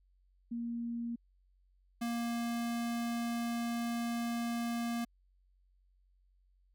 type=tone pair in turn; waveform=sine / square; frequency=234.8 / 234.8 Hz; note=A#3 / A#3; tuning=+13 / +13 cents; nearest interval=unison; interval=0 cents; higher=neither; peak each=-35 / -34 dBFS; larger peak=second; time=0.51-1.16 / 2.01-5.05 s; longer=second; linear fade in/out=10 ms; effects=added 46 Hz sine -66 dBFS peak until 6.74 s